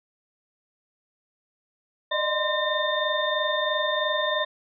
sine tone cluster, 598 / 621 / 1033 / 1813 / 3617 Hz, D5 / D#5 / C6 / A#6 / A7, +31 / -3 / -22 / -49 / +47 cents, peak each -29 dBFS, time 2.11-4.45 s, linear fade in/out 10 ms, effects none

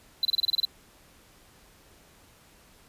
triangle tone bursts, 4020 Hz, B7, 30 cents sharp, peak -20 dBFS, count 9, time 0.23-0.651 s, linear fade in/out 2 ms, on 21 ms, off 29 ms, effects pink hiss -57 dBFS RMS until 2.88 s + resampled to 32000 Hz

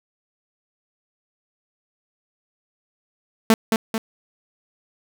sawtooth tone with echo, 223.1 Hz, A3, 24 cents sharp, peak -7 dBFS, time 3.5-3.54 s, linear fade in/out 2 ms, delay 220 ms, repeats 2, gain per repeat -5 dB, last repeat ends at 3.98 s, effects none

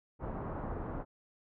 pink low-pass noise, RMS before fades -39 dBFS, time 0.19-1.05 s, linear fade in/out 50 ms, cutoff 1200 Hz, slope 24 dB/octave, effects none

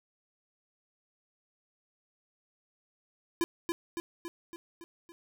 square tone with echo, 339.3 Hz, F4, 50 cents flat, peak -26 dBFS, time 3.41-3.44 s, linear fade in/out 0 ms, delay 280 ms, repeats 6, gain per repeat -4 dB, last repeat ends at 5.12 s, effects none

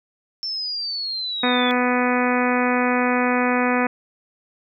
sine exponential sweep, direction down, 5390 to 3421 Hz, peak -24 dBFS, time 0.43-1.71 s, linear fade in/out 0 ms
harmonic tone, 248 Hz, B3, 7 cents sharp, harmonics 1 / 2 / 3 / 4 / 5 / 6 / 7 / 8 / 9 / 10, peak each -21 / -24 / -26 / -27 / -28 / -29 / -29 / -30 / -31 / -31 dBFS, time 1.43-3.87 s, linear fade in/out 5 ms
effects none

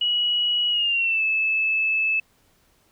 sine tone with pitch glide, 2917 to 2614 Hz, F#7 to E7, -25 to -15 cents, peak -19 dBFS, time 0.01-2.2 s, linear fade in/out 5 ms, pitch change -190 cents, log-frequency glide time 0.7-1.23 s, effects pink hiss -62 dBFS RMS until 2.91 s

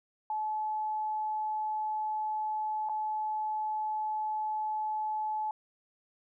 sine tone with dropouts, 860 Hz, A5, 40 cents flat, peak -30 dBFS, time 0.3-5.51 s, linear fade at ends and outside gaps 2 ms, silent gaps 2.889-2.895 s, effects none

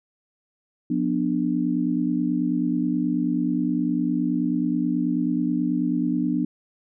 sine chord, B diminished, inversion second, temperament just, 177.8 / 246.9 / 296.3 Hz, F3 / B3 / D4, +31 / 0 / +15 cents, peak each -27 / -24 / -24 dBFS, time 0.9-6.45 s, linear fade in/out 5 ms, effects none

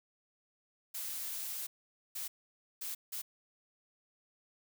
blue noise bursts at uneven times, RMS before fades -40 dBFS, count 4, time 0.94-1.67 / 2.15-2.28 / 2.81-2.95 / 3.12-3.22 s, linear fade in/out 10 ms, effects none

